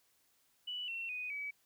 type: tone with pitch steps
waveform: sine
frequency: 2960 / 2714 / 2489 / 2282 Hz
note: F#7 / E7 / D#7 / C#7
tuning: 0 / +50 / 0 / +50 cents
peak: -38 dBFS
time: 0.67-1.51 s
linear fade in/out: 10 ms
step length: 210 ms
effects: white hiss -73 dBFS RMS until 1.65 s